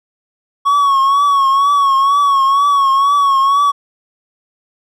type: tone with vibrato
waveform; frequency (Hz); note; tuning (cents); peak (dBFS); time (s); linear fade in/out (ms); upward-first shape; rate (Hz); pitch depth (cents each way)
triangle; 1112; C#6; +5; -7; 0.65-3.72; 20; triangle; 2.1; 66
effects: none